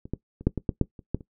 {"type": "clicks", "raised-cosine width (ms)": 3, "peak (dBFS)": [-27, -15, -27, -7, -15, -11, -7, -29, -12, -30], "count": 10, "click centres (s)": [0.055, 0.136, 0.41, 0.47, 0.577, 0.692, 0.813, 0.992, 1.146, 1.208], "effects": ["noise-tail reverb RT60 0.1 s tail -18 dB re dry"]}